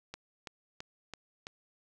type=click train; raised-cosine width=0.2 ms; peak=-24 dBFS; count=5; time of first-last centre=0.14-1.469 s; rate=3.01 Hz; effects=none